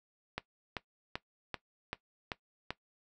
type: click train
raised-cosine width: 0.3 ms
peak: -19 dBFS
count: 7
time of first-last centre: 0.38-2.706 s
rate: 2.58 Hz
effects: noise-tail reverb RT60 0.1 s tail -17 dB re dry